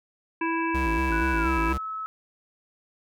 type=harmonic tone; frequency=329.6 Hz; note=E4; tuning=in tune; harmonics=1 / 3 / 5 / 7 / 8; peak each=-27 / -28 / -33 / -36 / -35 dBFS; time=0.41-1.73 s; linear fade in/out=5 ms
type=tone with vibrato; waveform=square; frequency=60.5 Hz; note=B1; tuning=35 cents flat; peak=-27 dBFS; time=0.74-1.78 s; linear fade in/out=10 ms; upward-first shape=square; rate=4.2 Hz; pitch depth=170 cents each way
type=tone with pitch glide; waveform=sine; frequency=1480 to 1295.9 Hz; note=F#6 to E6; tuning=0 to -30 cents; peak=-30 dBFS; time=1.12-2.06 s; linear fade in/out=0 ms; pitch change=-230 cents; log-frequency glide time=1.36-1.51 s
effects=none

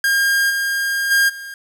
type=tone with level steps; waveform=45% pulse; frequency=1613 Hz; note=G6; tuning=49 cents sharp; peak=-14 / -18 / -12 / -30 dBFS; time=0.04-1.54 s; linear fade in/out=2 ms; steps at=0.49 / 1.1 / 1.28 s; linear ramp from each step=20 ms; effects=9-bit

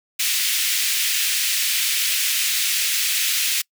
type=high-pass noise; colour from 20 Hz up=pink; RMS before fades=-21 dBFS; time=0.19-3.62 s; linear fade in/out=10 ms; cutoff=2200 Hz; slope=24 dB/octave; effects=noise-tail reverb RT60 0.1 s tail -26 dB re dry

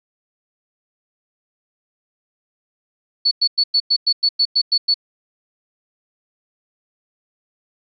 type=tone bursts; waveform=sine; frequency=4435 Hz; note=C#8; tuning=in tune; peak=-12 dBFS; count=11; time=3.25-4.943 s; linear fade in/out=10 ms; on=63 ms; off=100 ms; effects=none

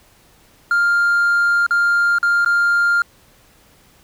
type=tone with dropouts; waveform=triangle; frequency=1400 Hz; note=F6; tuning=4 cents sharp; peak=-10 dBFS; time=0.71-3.02 s; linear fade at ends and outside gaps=2 ms; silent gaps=1.665-1.708 / 2.185-2.229 / 2.448-2.46 s; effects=tanh soft clip ceiling -7 dBFS + pink hiss -52 dBFS RMS until 4.03 s

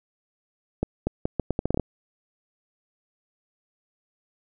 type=accelerating click train; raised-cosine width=2 ms; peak=-10 dBFS; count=11; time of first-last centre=0.83-1.797 s; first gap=240 ms; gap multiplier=0.77; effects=none

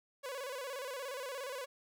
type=tone with vibrato; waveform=sawtooth; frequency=529 Hz; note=C5; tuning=19 cents sharp; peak=-36 dBFS; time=0.23-1.66 s; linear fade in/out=20 ms; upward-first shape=square; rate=17 Hz; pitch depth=93 cents each way; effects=none

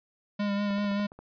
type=tone with vibrato; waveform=square; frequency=203 Hz; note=G#3; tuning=39 cents flat; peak=-27 dBFS; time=0.39-1.07 s; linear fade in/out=10 ms; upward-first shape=sine; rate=5.2 Hz; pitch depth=24 cents each way
type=clicks; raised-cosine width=1 ms; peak=-32 dBFS; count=7; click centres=0.707 / 0.783 / 0.844 / 0.915 / 0.998 / 1.119 / 1.19 s
effects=resampled to 11025 Hz

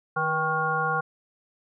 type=harmonic tone with a mistuned harmonic; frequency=157.1 Hz; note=D#3; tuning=17 cents sharp; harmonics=1 / 3 / 5 / 7 / 9; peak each=-33 / -32 / -29 / -28 / -27 dBFS; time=0.16-1.01 s; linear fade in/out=10 ms; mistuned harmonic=3; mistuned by=+40 cents; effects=none

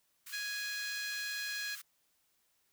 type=high-pass noise; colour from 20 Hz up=white; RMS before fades=-48 dBFS; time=0.26-1.82 s; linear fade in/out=10 ms; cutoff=1100 Hz; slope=96 dB/octave
type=harmonic tone; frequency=830.6 Hz; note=G#5; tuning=in tune; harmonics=2 / 3 / 4 / 5 / 6 / 7 / 8 / 9; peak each=-39 / -45 / -49 / -43 / -51 / -52 / -54 / -54 dBFS; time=0.32-1.76 s; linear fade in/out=20 ms
effects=white hiss -75 dBFS RMS until 2.72 s

